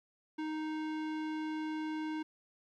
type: tone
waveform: square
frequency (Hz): 311.1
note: D#4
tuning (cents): 0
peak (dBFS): -36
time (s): 0.38-2.23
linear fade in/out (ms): 10
effects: low-pass 3000 Hz 12 dB/octave + 13-bit